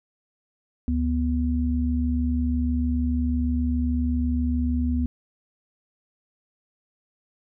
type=tone pair together; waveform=sine; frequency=73 / 245.4 Hz; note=D2 / B3; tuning=-10 / -11 cents; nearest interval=octave + major sixth; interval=2099 cents; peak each=-23 / -24 dBFS; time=0.88-5.06 s; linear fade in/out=0 ms; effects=none